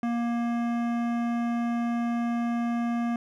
sine tone with hard clipping, 235.8 Hz, A#3, 20 cents sharp, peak -27 dBFS, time 0.03-3.16 s, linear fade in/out 2 ms, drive 15 dB, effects none

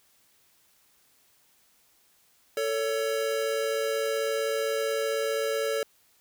square tone pair together, 445.3 / 561 Hz, A4 / C#5, +21 / +21 cents, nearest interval major third, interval 400 cents, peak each -29 / -30 dBFS, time 2.57-5.83 s, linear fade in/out 2 ms, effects white hiss -64 dBFS RMS until 6.2 s

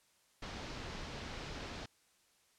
pink low-pass noise, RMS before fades -45 dBFS, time 0.42-1.86 s, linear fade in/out 5 ms, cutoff 5700 Hz, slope 24 dB/octave, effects white hiss -71 dBFS RMS until 2.58 s + low-pass 10000 Hz 12 dB/octave

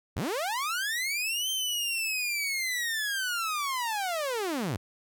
sawtooth linear two-way sweep, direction up then down, 52.4 to 3142 to 80.8 Hz, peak -25 dBFS, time 0.16-4.77 s, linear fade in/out 10 ms, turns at 1.5 s, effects none

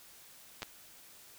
clicks, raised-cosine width 0.2 ms, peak -21 dBFS, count 2, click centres 0.621 / 0.63 s, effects white hiss -56 dBFS RMS until 1.38 s

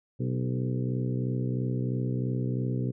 harmonic tone with a mistuned harmonic, 63 Hz, B1, 35 cents sharp, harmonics 2 / 3 / 4 / 5 / 6 / 7 / 8, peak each -28 / -35 / -35 / -39 / -40 / -42 / -45 dBFS, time 0.19-2.92 s, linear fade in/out 20 ms, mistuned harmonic 6, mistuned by +42 cents, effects none

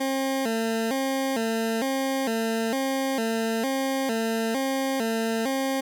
20% pulse tone with vibrato, 245.9 Hz, B3, 7 cents flat, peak -19 dBFS, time 0-5.81 s, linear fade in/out 10 ms, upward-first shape square, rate 1.1 Hz, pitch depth 150 cents each way, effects none

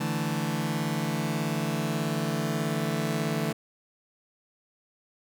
sawtooth chord, D suspended second, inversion none, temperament just, 146.83 / 165.19 / 220.2 Hz, D3 / E3 / A3, 0 / +4 / +2 cents, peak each -27 dBFS, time 0-3.53 s, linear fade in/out 10 ms, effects none

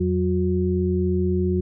sine tone cluster, 85.8 / 184.6 / 361.7 Hz, F2 / F#3 / F#4, -30 / -4 / -39 cents, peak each -23 dBFS, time 0-1.61 s, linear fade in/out 10 ms, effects none

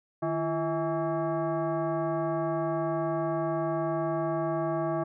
sine tone with frequency modulation, 153.5 Hz, D#3, 23 cents flat, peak -26 dBFS, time 0.22-5.04 s, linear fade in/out 10 ms, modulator 491 Hz, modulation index 1.7, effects none

